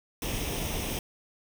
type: noise with comb filter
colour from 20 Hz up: pink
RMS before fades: -32 dBFS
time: 0.22-0.99 s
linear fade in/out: 2 ms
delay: 0.34 ms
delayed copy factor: +0.6
effects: none